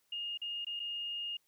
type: tone with dropouts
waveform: sine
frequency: 2841 Hz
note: F7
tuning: 29 cents sharp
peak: -36 dBFS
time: 0.12-1.37 s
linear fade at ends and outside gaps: 5 ms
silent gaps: 0.375-0.416 / 0.648-0.667 / 0.795-0.799 s
effects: white hiss -75 dBFS RMS until 1.47 s